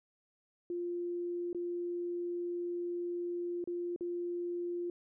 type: tone with dropouts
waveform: sine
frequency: 349.2 Hz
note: F4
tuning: in tune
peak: -34 dBFS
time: 0.7-4.9 s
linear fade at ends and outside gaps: 2 ms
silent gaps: 1.53-1.547 / 3.641-3.674 / 3.962-4.008 s
effects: none